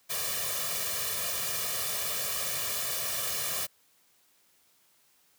white noise with comb filter, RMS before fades -32 dBFS, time 0.09-3.67 s, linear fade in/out 20 ms, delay 1.7 ms, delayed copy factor +0.9, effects white hiss -66 dBFS RMS until 5.38 s + high-pass 80 Hz 12 dB/octave

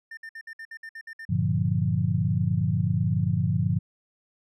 triangle tone bursts, 1800 Hz, A6, 39 cents sharp, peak -35 dBFS, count 10, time 0.11-1.252 s, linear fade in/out 5 ms, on 62 ms, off 58 ms
sine chord, G minor seventh, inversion none, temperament equal, 98 / 116.54 / 146.83 / 174.61 Hz, G2 / Bb2 / D3 / F3, 0 / 0 / 0 / 0 cents, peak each -27 dBFS, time 1.29-3.79 s, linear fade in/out 10 ms
effects none

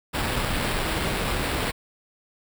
pink noise with sample-and-hold, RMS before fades -26 dBFS, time 0.13-1.72 s, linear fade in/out 20 ms, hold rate 6300 Hz, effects none

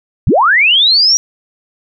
sine linear sweep, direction up, 51.91 to 5780 Hz, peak -6 dBFS, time 0.27-1.17 s, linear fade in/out 0 ms, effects none

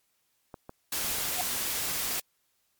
clicks, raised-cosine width 1 ms, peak -27 dBFS, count 5, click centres 0.542 / 0.694 / 1.046 / 1.114 / 1.184 s
white noise, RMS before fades -31 dBFS, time 0.92-2.2 s, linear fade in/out 5 ms
triangle tone with exponential growth, 727 Hz, F#5, 31 cents flat, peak -24 dBFS, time 1.31-1.41 s, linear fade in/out 0 ms, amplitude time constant 21 ms
effects white hiss -73 dBFS RMS until 2.79 s + MP3 96 kbps

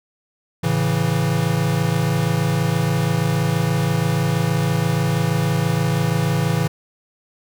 square chord, A major, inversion none, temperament equal, 110 / 138.59 / 164.81 Hz, A2 / C#3 / E3, 0 / 0 / 0 cents, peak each -24 / -22 / -21 dBFS, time 0.63-6.68 s, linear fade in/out 10 ms, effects none

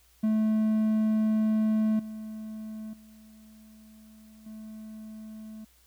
triangle tone with level steps, 217.3 Hz, A3, 21 cents flat, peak -20 / -34 / -48 / -38 dBFS, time 0.23-5.65 s, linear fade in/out 10 ms, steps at 1.99 / 2.93 / 4.46 s, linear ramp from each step 5 ms, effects added 60 Hz sine -63 dBFS peak until 5.86 s + white hiss -63 dBFS RMS until 5.86 s

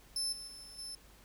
30% pulse tone with level steps, 5274 Hz, E8, in tune, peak -29 / -40 / -44 / -46 / -38 dBFS, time 0.16-0.95 s, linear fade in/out 2 ms, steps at 0.32 / 0.47 / 0.63 / 0.78 s, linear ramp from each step 10 ms, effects added 50 Hz sine -61 dBFS peak until 1.24 s + pink hiss -61 dBFS RMS until 1.24 s

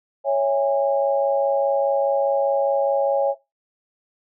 sine chord, C# minor, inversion none, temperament equal with one note detuned, 554.4 / 659.3 / 818.2 Hz, C#5 / E5 / G#5, 0 / 0 / -26 cents, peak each -18 / -24 / -24 dBFS, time 0.24-3.35 s, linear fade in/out 50 ms, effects noise-tail reverb RT60 0.2 s tail -17 dB re dry

